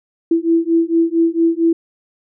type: beating tone pair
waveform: sine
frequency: 329.8 / 334.2 Hz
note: E4 / E4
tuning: +1 / +24 cents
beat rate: 4.4 Hz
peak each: -15 dBFS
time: 0.31-1.73 s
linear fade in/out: 5 ms
effects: none